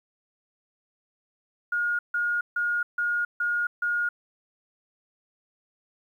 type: tone bursts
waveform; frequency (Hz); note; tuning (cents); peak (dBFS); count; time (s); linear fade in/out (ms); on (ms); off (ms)
sine; 1430; F6; +41; -23; 6; 1.72-4.09; 5; 270; 150
effects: 10-bit